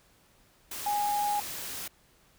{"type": "tone in noise", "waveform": "sine", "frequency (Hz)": 825, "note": "G#5", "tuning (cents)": -12, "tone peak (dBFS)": -26, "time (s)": [0.86, 1.4], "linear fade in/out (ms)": 5, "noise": "white", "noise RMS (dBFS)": -38, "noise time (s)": [0.71, 1.88], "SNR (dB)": 9, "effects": ["pink hiss -63 dBFS RMS until 2.38 s"]}